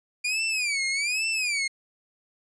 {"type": "tone with vibrato", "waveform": "sawtooth", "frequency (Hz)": 2390, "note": "D7", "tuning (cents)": 30, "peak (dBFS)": -21, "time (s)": [0.24, 1.68], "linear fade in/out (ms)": 10, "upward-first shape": "sine", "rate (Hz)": 1.2, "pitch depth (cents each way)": 190, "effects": ["resampled to 22050 Hz"]}